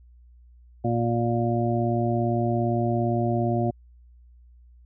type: harmonic tone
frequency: 117.5 Hz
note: A#2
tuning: 14 cents sharp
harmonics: 1 / 2 / 3 / 5 / 6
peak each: -25 / -27 / -28 / -31 / -29 dBFS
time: 0.84-3.71 s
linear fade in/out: 10 ms
effects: added 60 Hz sine -49 dBFS peak until 4.85 s